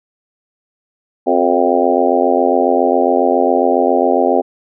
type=harmonic tone with a mistuned harmonic; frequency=87.31 Hz; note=F2; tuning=in tune; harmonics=3 / 4 / 5 / 6 / 7 / 8 / 9; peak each=-18 / -18 / -18 / -18 / -18 / -18 / -18 dBFS; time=1.26-4.42 s; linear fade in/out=20 ms; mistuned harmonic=4; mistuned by=+41 cents; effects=none